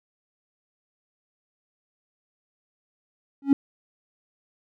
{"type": "tone with exponential growth", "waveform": "triangle", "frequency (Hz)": 277.2, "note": "C#4", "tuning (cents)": 0, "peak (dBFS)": -6, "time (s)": [3.42, 3.53], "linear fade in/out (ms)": 2, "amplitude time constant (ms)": 22, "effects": ["tanh soft clip ceiling -8 dBFS"]}